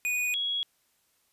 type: tone pair in turn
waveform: square / sine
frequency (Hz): 2472 / 3328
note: D#7 / G#7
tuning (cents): -12 / +3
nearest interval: perfect fourth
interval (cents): 515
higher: second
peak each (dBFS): -27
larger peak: neither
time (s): 0.05-0.34 / 0.34-0.63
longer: neither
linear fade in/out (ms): 0
effects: white hiss -70 dBFS RMS until 1.32 s + resampled to 32000 Hz